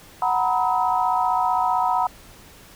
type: chord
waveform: sine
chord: B major seventh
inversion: second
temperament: equal with one note detuned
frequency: 740 / 932.3 / 987.8 / 1276.5 Hz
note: F#5 / A#5 / B5 / D#6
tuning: 0 / 0 / 0 / +44 cents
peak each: -22 / -24 / -23 / -27 dBFS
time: 0.22-2.07 s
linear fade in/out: 2 ms
effects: pink hiss -47 dBFS RMS until 2.75 s